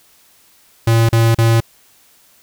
square tone bursts, 114.4 Hz, A#2, 32 cents flat, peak -10 dBFS, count 3, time 0.87-1.604 s, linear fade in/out 5 ms, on 220 ms, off 37 ms, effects white hiss -51 dBFS RMS until 2.42 s

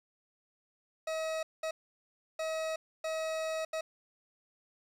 40% pulse tone bursts at uneven times, 638 Hz, D#5, 43 cents sharp, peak -32 dBFS, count 5, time 1.07-1.43 / 1.63-1.71 / 2.39-2.76 / 3.04-3.65 / 3.73-3.81 s, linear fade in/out 5 ms, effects low-pass 8000 Hz 12 dB/octave + 10-bit

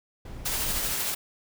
brown noise, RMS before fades -37 dBFS, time 0.25-0.93 s, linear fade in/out 5 ms
white noise with tremolo, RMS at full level -28 dBFS, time 0.45-1.15 s, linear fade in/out 10 ms, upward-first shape sine, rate 13 Hz, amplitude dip 25%
effects none

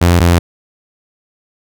sawtooth tone pair in turn, 87 / 86.25 Hz, F2 / F2, -6 / -21 cents, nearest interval unison, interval 15 cents, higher first, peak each -3 dBFS, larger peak neither, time 0.01-0.2 / 0.2-0.39 s, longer neither, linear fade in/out 10 ms, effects none

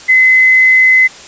sine tone, 2039 Hz, C7, 45 cents flat, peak -4 dBFS, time 0.08-1.08 s, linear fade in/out 20 ms, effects white hiss -33 dBFS RMS until 1.27 s + resampled to 16000 Hz

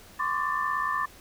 sine tone cluster, 1035 / 1125 / 1182 / 1776 Hz, C6 / C#6 / D6 / A6, -19 / +25 / +11 / +16 cents, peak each -31 dBFS, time 0.19-1.06 s, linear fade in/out 10 ms, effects pink hiss -51 dBFS RMS until 1.2 s

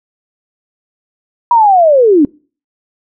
sine linear sweep, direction down, 974 to 270.1 Hz, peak -4 dBFS, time 1.51-2.25 s, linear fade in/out 2 ms, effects noise-tail reverb RT60 0.4 s tail -26 dB re dry

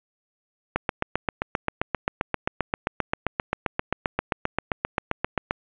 click train, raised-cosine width 0.5 ms, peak -7 dBFS, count 37, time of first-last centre 0.76-5.509 s, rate 7.58 Hz, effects resampled to 8000 Hz + 8-bit

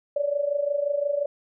sine tone with amplitude modulation, 575 Hz, D5, 37 cents flat, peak -19 dBFS, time 0.16-1.26 s, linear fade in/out 5 ms, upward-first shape sine, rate 25.7 Hz, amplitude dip 75%, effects none

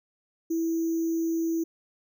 sine tone with sample-and-hold, 329.6 Hz, E4, in tune, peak -24 dBFS, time 0.5-1.64 s, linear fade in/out 10 ms, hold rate 6300 Hz, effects none

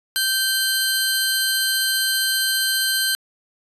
20% pulse tone pair together, 1554 / 4149 Hz, G6 / C8, -16 / -15 cents, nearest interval octave + perfect fourth, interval 1701 cents, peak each -16 dBFS, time 0.16-3.15 s, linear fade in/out 0 ms, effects resampled to 32000 Hz

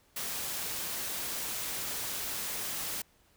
white noise, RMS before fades -36 dBFS, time 0.16-3.02 s, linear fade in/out 5 ms, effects pink hiss -66 dBFS RMS until 3.36 s

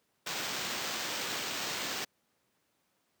white noise with sample-and-hold, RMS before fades -36 dBFS, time 0.26-2.05 s, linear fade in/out 10 ms, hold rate 11025 Hz, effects pink hiss -75 dBFS RMS until 3.2 s + high-pass 150 Hz 12 dB/octave

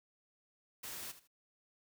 white noise with echo, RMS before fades -45 dBFS, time 0.83-1.12 s, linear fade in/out 10 ms, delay 78 ms, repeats 2, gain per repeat -13 dB, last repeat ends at 1.276 s, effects none

